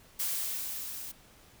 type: noise with level ramp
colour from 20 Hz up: blue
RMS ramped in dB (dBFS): -31 to -42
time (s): 0.19-1.12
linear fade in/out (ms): 10
effects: pink hiss -58 dBFS RMS until 1.6 s